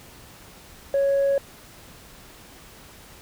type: tone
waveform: sine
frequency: 554.4 Hz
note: C#5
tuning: in tune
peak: -16 dBFS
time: 0.94-1.38 s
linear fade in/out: 2 ms
effects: tanh soft clip ceiling -16 dBFS + pink hiss -47 dBFS RMS until 3.21 s